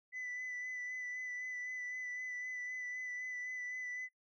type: tone with vibrato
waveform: sine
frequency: 1995 Hz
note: B6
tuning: 17 cents sharp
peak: -38 dBFS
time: 0.12-4.09 s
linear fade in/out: 50 ms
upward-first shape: sine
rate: 3.9 Hz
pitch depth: 19 cents each way
effects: noise-tail reverb RT60 0.1 s tail -20 dB re dry + tanh soft clip ceiling -38 dBFS